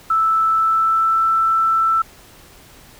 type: tone with pitch glide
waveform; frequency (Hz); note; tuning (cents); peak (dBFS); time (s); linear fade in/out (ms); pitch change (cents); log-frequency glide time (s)
sine; 1317 to 1328.5; E6 to E6; -2 to +13; -13; 0.1-2.02; 5; +15; 0.5-1.24
effects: pink hiss -45 dBFS RMS until 2.99 s